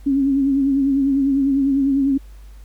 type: tone with vibrato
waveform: sine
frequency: 274.4 Hz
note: C#4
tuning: 17 cents flat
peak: -14 dBFS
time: 0.06-2.18 s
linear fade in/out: 10 ms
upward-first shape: sine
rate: 10 Hz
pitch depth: 49 cents each way
effects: added 50 Hz sine -37 dBFS peak until 2.64 s + pink hiss -55 dBFS RMS until 2.64 s